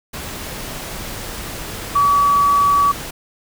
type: tone in noise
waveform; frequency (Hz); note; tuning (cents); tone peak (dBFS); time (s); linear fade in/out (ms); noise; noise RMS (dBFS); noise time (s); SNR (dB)
sine; 1141; C#6; +50; -11; 1.95-2.92; 10; pink; -29; 0.13-3.11; +15
effects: none